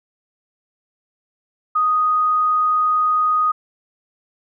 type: tone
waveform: sine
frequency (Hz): 1244.5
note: D#6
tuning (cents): 0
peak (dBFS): -14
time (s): 1.75-3.52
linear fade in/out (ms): 10
effects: none